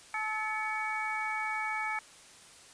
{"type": "harmonic tone with a mistuned harmonic", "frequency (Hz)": 432.4, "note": "A4", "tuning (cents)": -30, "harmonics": [2, 3, 4, 5], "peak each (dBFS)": [-36, -38, -39, -35], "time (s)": [0.14, 1.99], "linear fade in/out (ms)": 2, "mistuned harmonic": 5, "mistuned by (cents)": 64, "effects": ["white hiss -54 dBFS RMS until 2.73 s", "resampled to 22050 Hz"]}